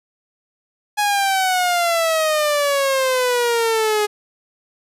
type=exponential sweep; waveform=sawtooth; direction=down; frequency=838 to 415.3 Hz; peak=-12 dBFS; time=0.97-4.07 s; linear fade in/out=20 ms; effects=resampled to 32000 Hz